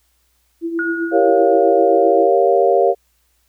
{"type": "tone with tremolo", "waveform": "sine", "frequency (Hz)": 333.7, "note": "E4", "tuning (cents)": 21, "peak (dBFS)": -16, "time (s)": [0.61, 2.31], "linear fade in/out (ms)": 50, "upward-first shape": "triangle", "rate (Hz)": 7.7, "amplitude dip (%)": 65}
{"type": "tone with exponential decay", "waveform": "sine", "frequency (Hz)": 1445, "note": "F#6", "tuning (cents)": -41, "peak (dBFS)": -18, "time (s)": [0.79, 2.17], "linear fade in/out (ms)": 1, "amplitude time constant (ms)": 300}
{"type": "chord", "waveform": "sine", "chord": "G half-diminished seventh", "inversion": "none", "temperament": "equal", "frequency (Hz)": [392, 466.2, 554.4, 698.5], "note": ["G4", "Bb4", "Db5", "F5"], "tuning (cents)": [0, 0, 0, 0], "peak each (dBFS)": -16, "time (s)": [1.11, 2.95], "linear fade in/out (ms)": 50}
{"effects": ["added 60 Hz sine -63 dBFS peak until 3.48 s", "white hiss -63 dBFS RMS until 3.48 s"]}